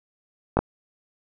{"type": "clicks", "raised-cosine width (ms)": 1, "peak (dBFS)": -5, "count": 2, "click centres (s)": [0.57, 0.59], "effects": []}